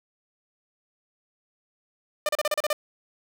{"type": "tone bursts", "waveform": "sawtooth", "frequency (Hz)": 600, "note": "D5", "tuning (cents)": 37, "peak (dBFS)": -18, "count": 8, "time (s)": [2.26, 2.73], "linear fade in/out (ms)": 2, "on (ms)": 29, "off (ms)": 34, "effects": []}